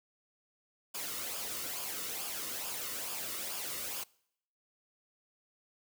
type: noise with flanger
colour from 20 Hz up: white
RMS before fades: -39 dBFS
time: 0.94-4.04 s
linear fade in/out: 10 ms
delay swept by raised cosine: 0.5 to 1.26 ms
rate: 2.3 Hz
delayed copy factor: -0.55
effects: noise-tail reverb RT60 0.7 s tail -24 dB re dry